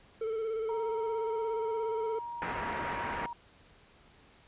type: tone with vibrato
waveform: triangle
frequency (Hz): 443.6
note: A4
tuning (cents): +14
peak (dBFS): -29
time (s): 0.21-2.19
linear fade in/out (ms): 5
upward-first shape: square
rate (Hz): 17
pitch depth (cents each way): 30
type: tone with pitch glide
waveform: sine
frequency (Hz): 937 to 946.2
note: A#5 to A#5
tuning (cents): +9 to +26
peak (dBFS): -37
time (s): 0.69-3.33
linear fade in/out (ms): 2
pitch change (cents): +17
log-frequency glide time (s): 1.47-2.14
type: low-pass noise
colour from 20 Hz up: white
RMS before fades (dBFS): -37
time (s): 2.42-3.26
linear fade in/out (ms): 0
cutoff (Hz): 2000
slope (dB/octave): 24
effects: pink hiss -60 dBFS RMS until 4.47 s + resampled to 8000 Hz